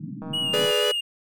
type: band-pass noise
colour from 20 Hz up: pink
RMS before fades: -35 dBFS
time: 0-0.66 s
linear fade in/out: 10 ms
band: 120 to 300 Hz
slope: 96 dB/octave
type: click train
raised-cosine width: 1 ms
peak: -26 dBFS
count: 78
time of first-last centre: 0.22-0.707 s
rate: 158 Hz
type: tone with vibrato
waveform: triangle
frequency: 2870 Hz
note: F7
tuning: 47 cents sharp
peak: -22 dBFS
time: 0.33-1.01 s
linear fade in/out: 10 ms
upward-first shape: sine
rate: 4.1 Hz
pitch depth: 33 cents each way
type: chord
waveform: 45% pulse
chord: G# diminished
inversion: none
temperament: equal with one note detuned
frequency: 420.1 / 493.9 / 587.3 Hz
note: G#4 / B4 / D5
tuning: +20 / 0 / 0 cents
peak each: -25 / -26 / -27 dBFS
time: 0.53-0.92 s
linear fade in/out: 10 ms
effects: none